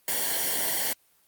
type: noise with comb filter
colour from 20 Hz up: white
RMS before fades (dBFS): -27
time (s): 0.08-0.93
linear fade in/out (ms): 2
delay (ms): 0.79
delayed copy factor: -0.9
effects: white hiss -64 dBFS RMS until 1.27 s + Opus 32 kbps